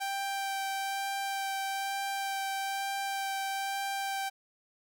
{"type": "tone with vibrato", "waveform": "sawtooth", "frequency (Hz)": 784, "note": "G5", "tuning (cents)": 0, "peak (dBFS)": -28, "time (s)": [0, 4.3], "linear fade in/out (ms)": 20, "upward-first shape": "sine", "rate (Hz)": 1.1, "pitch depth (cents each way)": 9, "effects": []}